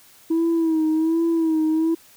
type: tone with vibrato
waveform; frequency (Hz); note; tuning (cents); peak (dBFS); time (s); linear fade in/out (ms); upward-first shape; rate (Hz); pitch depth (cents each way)
sine; 323.3; E4; -34; -15; 0.3-1.95; 10; sine; 1.3; 55
effects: tanh soft clip ceiling -15 dBFS + white hiss -51 dBFS RMS until 2.16 s